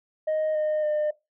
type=tone with pitch steps; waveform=sine; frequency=622.3 / 613 / 603.9 Hz; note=D#5 / D#5 / D5; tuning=0 / -26 / +48 cents; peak=-20 dBFS; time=0.27-1.11 s; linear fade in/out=10 ms; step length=280 ms; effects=noise-tail reverb RT60 0.2 s tail -18 dB re dry + tanh soft clip ceiling -21 dBFS